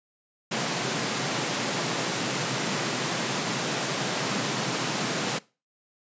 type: high-pass noise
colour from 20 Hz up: pink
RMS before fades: -28 dBFS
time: 0.51-5.39 s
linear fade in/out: 10 ms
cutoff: 120 Hz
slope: 96 dB/octave
effects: noise-tail reverb RT60 0.3 s tail -21 dB re dry + resampled to 16000 Hz